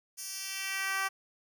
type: tone with high-pass filter sweep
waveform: 10% pulse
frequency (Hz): 387.1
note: G4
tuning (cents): -22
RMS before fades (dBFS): -35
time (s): 0.17-1.09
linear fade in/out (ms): 20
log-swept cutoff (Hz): 7200 to 1000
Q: 1.2
effects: none